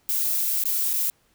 violet noise with dropouts, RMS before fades -24 dBFS, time 0.09-1.1 s, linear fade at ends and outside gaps 0 ms, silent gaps 0.638-0.655 / 0.932-0.938 s, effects pink hiss -64 dBFS RMS until 1.34 s

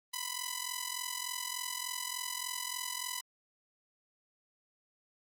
5% pulse ring-modulated tone, 997 Hz, B5, 16 cents sharp, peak -21 dBFS, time 0.13-3.21 s, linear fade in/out 10 ms, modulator 21.7 Hz, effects Opus 32 kbps

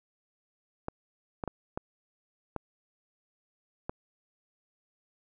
clicks, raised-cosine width 1 ms, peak -19 dBFS, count 6, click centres 0.884 / 1.438 / 1.477 / 1.775 / 2.563 / 3.895 s, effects none

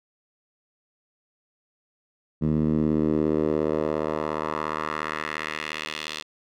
10% pulse tone with band-pass filter sweep, 77.1 Hz, D#2, 15 cents flat, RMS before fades -26 dBFS, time 2.41-6.23 s, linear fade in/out 20 ms, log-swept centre 180 to 3700 Hz, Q 1.6, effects none

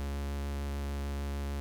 45% pulse tone with vibrato, 70.5 Hz, C#2, 30 cents sharp, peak -33 dBFS, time 0-1.6 s, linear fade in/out 0 ms, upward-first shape sine, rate 6.7 Hz, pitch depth 8 cents each way, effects none

